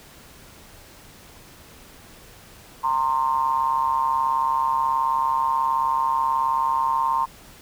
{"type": "ring-modulated tone", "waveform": "triangle", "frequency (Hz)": 69.3, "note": "C#2", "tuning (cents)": 0, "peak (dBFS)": -14, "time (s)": [2.83, 7.26], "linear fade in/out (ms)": 20, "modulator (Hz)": 986, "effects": ["pink hiss -47 dBFS RMS until 7.61 s"]}